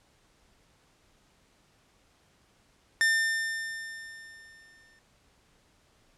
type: tone with exponential decay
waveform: 45% pulse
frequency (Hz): 1800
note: A6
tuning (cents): +39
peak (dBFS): -20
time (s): 3.01-4.99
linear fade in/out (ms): 0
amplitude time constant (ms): 430
effects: pink hiss -65 dBFS RMS until 6.17 s + low-pass 9000 Hz 12 dB/octave